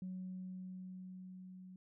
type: tone with level ramp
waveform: sine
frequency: 185 Hz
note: F#3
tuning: in tune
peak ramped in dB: -40 to -51 dBFS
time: 0.02-1.76 s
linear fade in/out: 2 ms
effects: tanh soft clip ceiling -37 dBFS